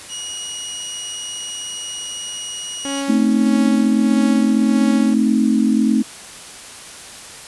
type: tone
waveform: 20% pulse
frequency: 2900 Hz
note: F#7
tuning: 35 cents flat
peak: -21 dBFS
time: 0.08-3.04 s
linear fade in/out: 50 ms
type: tone with tremolo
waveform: sawtooth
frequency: 277.2 Hz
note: C#4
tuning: in tune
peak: -17 dBFS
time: 2.85-5.14 s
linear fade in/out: 0 ms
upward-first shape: sine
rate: 1.6 Hz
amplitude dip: 65%
type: chord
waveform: sine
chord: A diminished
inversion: none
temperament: equal with one note detuned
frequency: 220 / 261.6 / 309.9 Hz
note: A3 / C4 / Eb4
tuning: 0 / 0 / -7 cents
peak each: -15 / -17 / -20 dBFS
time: 3.08-6.03 s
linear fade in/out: 20 ms
effects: white hiss -36 dBFS RMS until 7.47 s + resampled to 24000 Hz